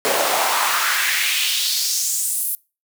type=noise with high-pass filter sweep; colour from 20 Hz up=pink; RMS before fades=-20 dBFS; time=0.05-2.55 s; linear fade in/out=0 ms; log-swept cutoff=480 to 12000 Hz; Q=2.4; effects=noise-tail reverb RT60 0.3 s tail -24 dB re dry